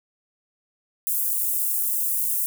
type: high-pass noise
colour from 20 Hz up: white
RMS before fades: -24 dBFS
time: 1.07-2.46 s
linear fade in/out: 0 ms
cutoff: 9300 Hz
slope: 24 dB/octave
effects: none